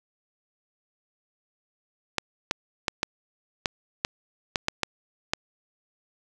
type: clicks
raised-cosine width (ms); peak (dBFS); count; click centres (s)
0.2; -6; 10; 2.183 / 2.511 / 2.882 / 3.031 / 3.658 / 4.049 / 4.558 / 4.684 / 4.833 / 5.335
effects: none